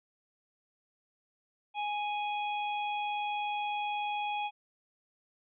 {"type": "harmonic tone", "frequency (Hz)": 830.6, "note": "G#5", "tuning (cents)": 0, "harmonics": [1, 3, 4], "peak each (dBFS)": [-32, -39, -44], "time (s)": [1.74, 4.51], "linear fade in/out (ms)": 50, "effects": []}